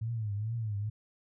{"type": "tone with vibrato", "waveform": "sine", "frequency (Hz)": 108.8, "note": "A2", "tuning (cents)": -19, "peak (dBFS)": -31, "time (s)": [0.01, 0.9], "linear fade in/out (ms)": 10, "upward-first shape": "triangle", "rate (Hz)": 2.3, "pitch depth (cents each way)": 150, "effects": []}